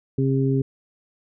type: harmonic tone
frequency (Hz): 134.6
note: C3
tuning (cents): +49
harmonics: 1 / 2 / 3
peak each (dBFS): -20 / -23 / -25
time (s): 0.18-0.62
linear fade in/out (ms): 5
effects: none